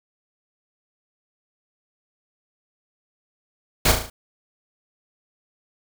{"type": "noise with echo", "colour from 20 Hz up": "pink", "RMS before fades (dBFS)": -17, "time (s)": [3.85, 3.92], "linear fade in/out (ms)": 5, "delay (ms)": 36, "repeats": 5, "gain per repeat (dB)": -5, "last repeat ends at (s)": 4.1, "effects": []}